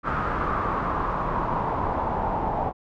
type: noise with low-pass filter sweep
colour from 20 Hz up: pink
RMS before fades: -26 dBFS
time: 0.03-2.73 s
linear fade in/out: 50 ms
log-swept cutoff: 1300 to 830 Hz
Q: 4.3
effects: none